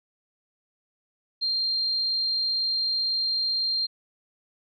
sine tone, 4186 Hz, C8, in tune, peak -23 dBFS, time 1.41-3.87 s, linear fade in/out 20 ms, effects none

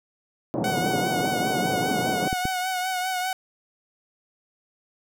pink band-pass noise, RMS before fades -27 dBFS, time 0.54-2.28 s, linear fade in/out 0 ms, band 140 to 740 Hz, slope 24 dB/octave
sawtooth tone with vibrato, 740 Hz, F#5, in tune, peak -21 dBFS, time 0.64-3.33 s, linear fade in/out 2 ms, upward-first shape triangle, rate 5 Hz, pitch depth 46 cents each way
clicks, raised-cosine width 3 ms, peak -14 dBFS, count 2, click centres 2.329 / 2.454 s
effects none

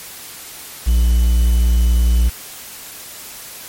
triangle tone with quantisation, 58.8 Hz, A#1, 16 cents sharp, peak -8 dBFS, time 0.86-2.3 s, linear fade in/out 20 ms, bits 6, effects white hiss -34 dBFS RMS until 3.68 s + MP3 64 kbps

